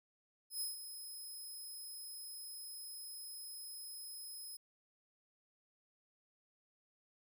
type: tone with ADSR envelope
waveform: 5% pulse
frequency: 5110 Hz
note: D#8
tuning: 45 cents sharp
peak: -31 dBFS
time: 0.5-4.57 s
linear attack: 110 ms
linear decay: 150 ms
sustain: -10 dB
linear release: 7 ms
effects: none